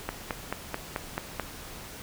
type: click train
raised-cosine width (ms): 0.5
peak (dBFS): -14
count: 7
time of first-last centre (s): 0.09-1.397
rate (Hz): 4.59
effects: pink hiss -43 dBFS RMS until 2.02 s